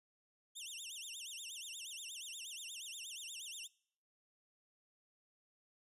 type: tone with vibrato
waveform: 20% pulse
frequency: 3150 Hz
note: G7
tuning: 8 cents sharp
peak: -40 dBFS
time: 0.55-3.68 s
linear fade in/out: 20 ms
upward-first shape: sine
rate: 8.4 Hz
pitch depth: 280 cents each way
effects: noise-tail reverb RT60 0.6 s tail -23 dB re dry + resampled to 32000 Hz